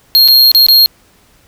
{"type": "tone with dropouts", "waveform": "square", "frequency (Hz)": 4243, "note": "C8", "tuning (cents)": 23, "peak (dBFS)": -4, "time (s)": [0.15, 0.86], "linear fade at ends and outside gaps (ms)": 0, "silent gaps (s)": [[0.278, 0.284], [0.516, 0.548], [0.665, 0.685]], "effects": ["pink hiss -49 dBFS RMS until 1.47 s"]}